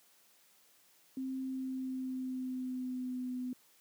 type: tone with pitch glide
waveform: sine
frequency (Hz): 262.9 to 251.6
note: C4 to B3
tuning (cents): +8 to +32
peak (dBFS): -35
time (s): 1.17-3.53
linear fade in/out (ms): 2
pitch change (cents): -76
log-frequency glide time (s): 1.4-3.31
effects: white hiss -66 dBFS RMS until 3.8 s + high-pass 150 Hz 12 dB/octave